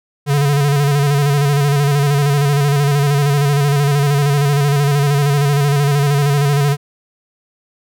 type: tone with vibrato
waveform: square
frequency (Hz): 142.7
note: D3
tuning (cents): -49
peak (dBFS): -12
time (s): 0.26-6.77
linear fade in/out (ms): 50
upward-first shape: square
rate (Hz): 13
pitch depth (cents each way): 39
effects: none